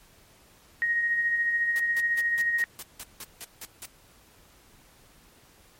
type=tone with tremolo; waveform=sine; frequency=1875 Hz; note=A#6; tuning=10 cents sharp; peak=-21 dBFS; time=0.82-2.64 s; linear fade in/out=0 ms; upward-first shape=sine; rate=14 Hz; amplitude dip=40%
type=noise bursts; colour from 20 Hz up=white; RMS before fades=-39 dBFS; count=11; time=1.76-3.856 s; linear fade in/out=0 ms; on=36 ms; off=170 ms
effects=pink hiss -57 dBFS RMS until 5.79 s + MP3 64 kbps